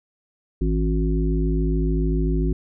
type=harmonic tone with a mistuned harmonic; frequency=53.6 Hz; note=A1; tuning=45 cents flat; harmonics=1 / 3 / 5 / 7; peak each=-20 / -25 / -27 / -28 dBFS; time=0.61-2.53 s; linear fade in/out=5 ms; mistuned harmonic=7; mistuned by=-65 cents; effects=none